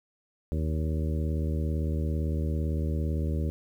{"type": "harmonic tone with a mistuned harmonic", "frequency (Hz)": 77.78, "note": "D#2", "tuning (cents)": 0, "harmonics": [1, 2, 3, 4, 5, 6, 7], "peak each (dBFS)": [-27, -33, -37, -39, -41, -43, -44], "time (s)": [0.52, 3.5], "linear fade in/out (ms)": 0, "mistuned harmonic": 7, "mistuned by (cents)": 40, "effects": ["10-bit"]}